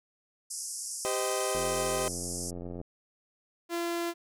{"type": "band-pass noise", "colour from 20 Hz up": "white", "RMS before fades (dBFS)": -38, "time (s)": [0.5, 2.51], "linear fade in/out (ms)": 10, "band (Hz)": [5000, 11000], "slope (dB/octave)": 96}
{"type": "chord", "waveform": "30% pulse", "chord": "C minor", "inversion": "second", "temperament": "equal with one note detuned", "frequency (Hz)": [392, 513.1, 622.3], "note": ["G4", "C5", "Eb5"], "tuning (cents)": [0, -34, 0], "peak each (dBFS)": -31, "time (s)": [1.05, 2.08], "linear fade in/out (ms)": 0}
{"type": "click train", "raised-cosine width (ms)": 2, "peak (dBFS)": -27, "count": 112, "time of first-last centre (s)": [1.55, 2.814], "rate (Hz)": 87.8}
{"type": "tone", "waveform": "sawtooth", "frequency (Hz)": 341.4, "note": "F4", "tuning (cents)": -39, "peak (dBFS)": -26, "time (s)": [3.69, 4.14], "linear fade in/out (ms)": 50}
{"effects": []}